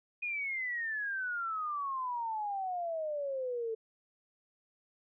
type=exponential sweep; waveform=sine; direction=down; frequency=2481 to 440 Hz; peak=-33 dBFS; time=0.22-3.75 s; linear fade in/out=10 ms; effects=none